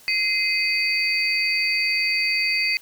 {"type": "tone cluster", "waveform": "sine", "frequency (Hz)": [2072, 2519, 4581], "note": ["C7", "D#7", "D8"], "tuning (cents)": [-17, 21, -44], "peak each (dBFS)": -23, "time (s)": [0.08, 2.77], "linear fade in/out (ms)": 0, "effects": ["tanh soft clip ceiling -11 dBFS", "white hiss -50 dBFS RMS until 2.81 s"]}